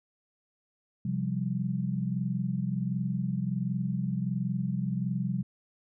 sine chord, C suspended fourth, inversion none, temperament equal, 130.81 / 174.61 / 196 Hz, C3 / F3 / G3, 0 / 0 / 0 cents, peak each -32 dBFS, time 1.05-5.43 s, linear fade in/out 5 ms, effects none

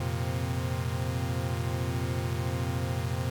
40% pulse chord, F suspended fourth, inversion none, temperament equal with one note detuned, 87.31 / 116.54 / 130.28 Hz, F2 / Bb2 / C3, 0 / 0 / -7 cents, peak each -32 dBFS, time 0-3.3 s, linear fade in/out 5 ms, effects none

